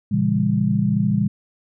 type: chord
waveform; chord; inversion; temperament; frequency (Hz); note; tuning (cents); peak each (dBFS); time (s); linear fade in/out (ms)
sine; A# diminished seventh; none; just; 116.54 / 139.85 / 167.82 / 201.4; A#2 / C#3 / E3 / G3; 0 / +16 / +31 / +47; -23 / -24 / -23 / -19; 0.11-1.28; 10
effects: none